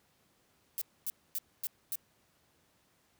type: noise bursts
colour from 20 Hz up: violet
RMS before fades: -35 dBFS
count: 5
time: 0.78-1.955 s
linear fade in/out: 0 ms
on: 35 ms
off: 250 ms
effects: pink hiss -70 dBFS RMS until 3.19 s + high-pass 80 Hz 12 dB/octave